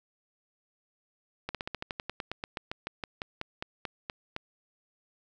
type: slowing click train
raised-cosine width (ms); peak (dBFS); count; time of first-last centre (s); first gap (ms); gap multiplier
0.3; -18; 22; 1.49-4.364; 57; 1.08
effects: none